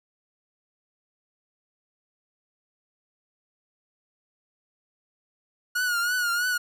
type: tone with vibrato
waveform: 45% pulse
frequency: 1442 Hz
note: F#6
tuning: 45 cents flat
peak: -23 dBFS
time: 5.75-6.58 s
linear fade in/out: 10 ms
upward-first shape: triangle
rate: 3.1 Hz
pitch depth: 77 cents each way
effects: none